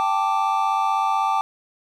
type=chord; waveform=triangle; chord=G suspended second; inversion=none; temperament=equal; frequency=784 / 880 / 1174.7 Hz; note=G5 / A5 / D6; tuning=0 / 0 / 0 cents; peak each=-21 dBFS; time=0-1.41 s; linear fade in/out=0 ms; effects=none